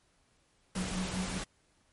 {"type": "tone with tremolo", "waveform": "sine", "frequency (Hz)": 185, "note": "F#3", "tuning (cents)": 0, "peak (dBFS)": -31, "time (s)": [0.75, 1.39], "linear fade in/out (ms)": 20, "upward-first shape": "sine", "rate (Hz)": 5, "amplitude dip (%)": 80}
{"type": "noise", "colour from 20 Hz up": "pink", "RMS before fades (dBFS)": -38, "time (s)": [0.75, 1.44], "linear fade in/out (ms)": 5}
{"effects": ["pink hiss -70 dBFS RMS until 1.92 s", "MP3 48 kbps"]}